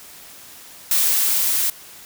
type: noise with level ramp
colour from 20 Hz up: blue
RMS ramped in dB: -17 to -20 dBFS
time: 0.91-1.7 s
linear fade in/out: 2 ms
effects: white hiss -42 dBFS RMS until 2.05 s